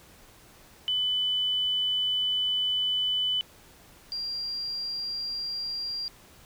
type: tone pair in turn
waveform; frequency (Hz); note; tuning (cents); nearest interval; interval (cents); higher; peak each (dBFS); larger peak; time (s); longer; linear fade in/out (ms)
sine; 3000 / 4762; F#7 / D8; +23 / +23; minor sixth; 800; second; -24 / -30; first; 0.88-3.41 / 4.12-6.08; first; 0
effects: pink hiss -54 dBFS RMS until 6.45 s